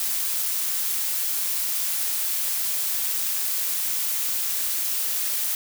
blue noise with amplitude modulation, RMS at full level -24 dBFS, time 0-5.55 s, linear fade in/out 2 ms, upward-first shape sine, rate 177 Hz, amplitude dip 30%, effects none

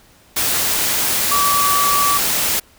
sine tone in noise, 1149 Hz, D6, 38 cents flat, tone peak -15 dBFS, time 1.31-2.18 s, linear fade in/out 10 ms, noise white, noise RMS -18 dBFS, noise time 0.36-2.6 s, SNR 0 dB, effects pink hiss -50 dBFS RMS until 2.78 s

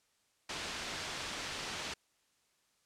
white low-pass noise, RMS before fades -41 dBFS, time 0.49-1.94 s, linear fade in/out 5 ms, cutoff 4700 Hz, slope 12 dB/octave, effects white hiss -74 dBFS RMS until 2.85 s + low-pass 9000 Hz 12 dB/octave

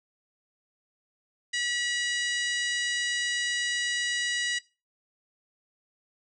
harmonic tone with a mistuned harmonic, 968 Hz, B5, 35 cents flat, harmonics 2 / 3 / 4 / 5 / 6 / 7 / 8 / 9, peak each -30 / -34 / -36 / -38 / -40 / -41 / -42 / -43 dBFS, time 1.53-4.59 s, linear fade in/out 10 ms, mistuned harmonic 9, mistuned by -20 cents, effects noise-tail reverb RT60 0.3 s tail -20 dB re dry

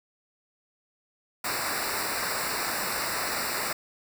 pink noise with comb filter, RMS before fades -30 dBFS, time 1.44-3.73 s, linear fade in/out 5 ms, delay 0.31 ms, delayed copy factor -0.95, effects none

